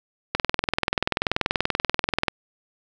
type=click train; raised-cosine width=0.3 ms; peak=-4 dBFS; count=41; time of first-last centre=0.35-2.282 s; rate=20.7 Hz; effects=none